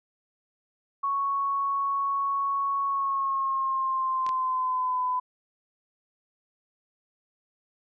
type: tone with pitch glide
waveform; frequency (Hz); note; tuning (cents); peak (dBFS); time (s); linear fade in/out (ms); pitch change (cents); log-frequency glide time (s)
sine; 1108.7 to 1005; C#6 to B5; 0 to +30; -24; 1.03-5.2; 10; -170; 2.86-5.03
type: clicks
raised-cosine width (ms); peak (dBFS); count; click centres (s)
0.2; -22; 2; 4.265 / 4.291
effects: none

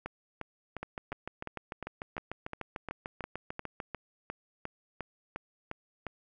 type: two click trains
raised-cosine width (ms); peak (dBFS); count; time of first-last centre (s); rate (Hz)
0.5; -22 / -22; 18 / 21; 0.06-6.067 / 0.83-3.802; 2.83 / 6.73
effects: none

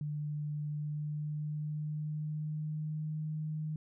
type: tone with pitch glide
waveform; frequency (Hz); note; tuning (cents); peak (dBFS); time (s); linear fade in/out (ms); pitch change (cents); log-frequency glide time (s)
sine; 149 to 154.52; D3 to D#3; +25 to -12; -34; 0.01-3.76; 2; +63; 0.68-3.19
effects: none

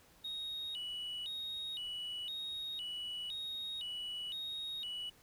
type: tone with vibrato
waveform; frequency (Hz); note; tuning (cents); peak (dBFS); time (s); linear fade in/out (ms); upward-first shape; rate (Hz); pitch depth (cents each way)
triangle; 3322; G#7; 0; -37; 0.24-5.1; 10; square; 0.98; 210
effects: tanh soft clip ceiling -34 dBFS + pink hiss -64 dBFS RMS until 5.22 s

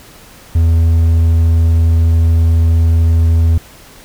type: tone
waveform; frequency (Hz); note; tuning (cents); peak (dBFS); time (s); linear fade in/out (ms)
triangle; 82.41; E2; 0; -5; 0.55-3.58; 5
effects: pink hiss -39 dBFS RMS until 4.04 s

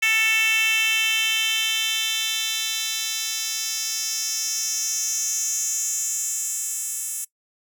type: tone with high-pass filter sweep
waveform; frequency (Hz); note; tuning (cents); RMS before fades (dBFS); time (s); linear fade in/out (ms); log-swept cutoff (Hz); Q
10% pulse; 442.3; A4; +9; -24; 0.02-7.25; 10; 2400 to 8800; 3.7
effects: noise-tail reverb RT60 0.1 s tail -20 dB re dry

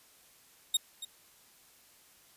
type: tone with echo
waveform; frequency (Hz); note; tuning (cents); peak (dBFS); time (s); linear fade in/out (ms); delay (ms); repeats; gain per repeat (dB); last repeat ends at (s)
sawtooth; 3729; A#7; 0; -21; 0.74-0.77; 5; 280; 1; -14; 1.05
effects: white hiss -61 dBFS RMS until 2.36 s + resampled to 32000 Hz

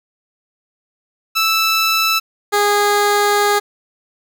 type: tone pair in turn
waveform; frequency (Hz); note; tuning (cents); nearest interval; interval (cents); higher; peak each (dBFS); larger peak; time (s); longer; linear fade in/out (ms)
15% pulse; 1318.5 / 411.2; E6 / G#4; 0 / -17; octave + minor sixth; 2017; first; -7 / -6; second; 1.35-2.2 / 2.52-3.6; second; 20
effects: none

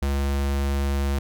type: tone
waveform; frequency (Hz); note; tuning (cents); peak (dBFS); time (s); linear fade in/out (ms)
square; 69.6; C#2; +8; -22; 0.02-1.19; 5
effects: none

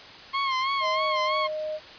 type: tone with vibrato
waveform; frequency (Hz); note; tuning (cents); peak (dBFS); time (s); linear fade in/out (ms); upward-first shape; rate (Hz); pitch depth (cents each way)
sawtooth; 1072; C6; +42; -20; 0.33-1.48; 20; sine; 3.1; 64
type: tone with pitch glide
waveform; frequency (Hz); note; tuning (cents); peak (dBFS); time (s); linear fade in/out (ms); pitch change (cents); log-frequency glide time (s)
sine; 630 to 617.4; D#5 to D#5; +21 to -14; -28; 0.8-1.8; 50; -35; 1-1.09
effects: white hiss -44 dBFS RMS until 1.98 s + resampled to 11025 Hz

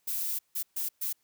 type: noise bursts at uneven times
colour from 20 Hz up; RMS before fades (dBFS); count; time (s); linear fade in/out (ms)
violet; -32; 4; 0.07-0.39 / 0.55-0.63 / 0.76-0.89 / 1.01-1.13; 10
effects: white hiss -73 dBFS RMS until 1.23 s

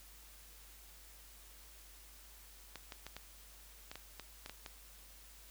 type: clicks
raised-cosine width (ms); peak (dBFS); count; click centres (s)
0.2; -28; 10; 2.757 / 2.922 / 3.066 / 3.166 / 3.915 / 3.956 / 4.197 / 4.461 / 4.496 / 4.662
effects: added 50 Hz sine -59 dBFS peak until 5.5 s + white hiss -59 dBFS RMS until 5.5 s

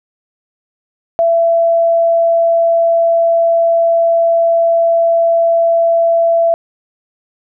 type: tone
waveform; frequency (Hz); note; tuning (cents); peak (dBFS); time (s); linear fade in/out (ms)
sine; 670; E5; +28; -8; 1.19-6.54; 0
effects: none

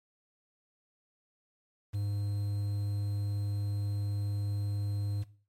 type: tone with quantisation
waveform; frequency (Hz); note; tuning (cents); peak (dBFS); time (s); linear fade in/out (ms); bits
triangle; 101.7; G#2; -36; -28; 1.93-5.24; 20; 9
effects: noise-tail reverb RT60 0.4 s tail -17 dB re dry + MP3 64 kbps

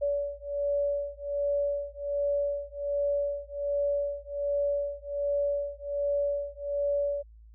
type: beating tone pair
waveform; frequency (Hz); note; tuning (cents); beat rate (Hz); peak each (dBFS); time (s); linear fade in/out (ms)
sine; 571 / 572.3; D5 / D5; -49 / -45; 1.3; -30; 0.01-7.23; 20
effects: added 55 Hz sine -49 dBFS peak until 7.54 s

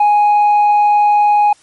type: tone with tanh clipping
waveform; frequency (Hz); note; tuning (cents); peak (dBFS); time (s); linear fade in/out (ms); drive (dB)
sine; 830.6; G#5; 0; -8; 0-1.53; 5; 2
effects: white hiss -49 dBFS RMS until 1.62 s + MP3 48 kbps

